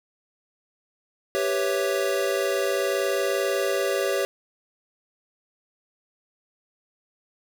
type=chord; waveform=square; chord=C# half-diminished seventh; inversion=second; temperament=equal; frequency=392 / 493.9 / 554.4 / 659.3 Hz; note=G4 / B4 / C#5 / E5; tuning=0 / 0 / 0 / 0 cents; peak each=-27 / -31 / -27 / -33 dBFS; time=1.35-4.25 s; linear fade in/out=0 ms; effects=9-bit